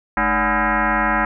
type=tone with frequency modulation; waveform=sine; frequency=311.1 Hz; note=D#4; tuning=in tune; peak=-15 dBFS; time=0.17-1.25 s; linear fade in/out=2 ms; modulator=263 Hz; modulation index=6.3; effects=none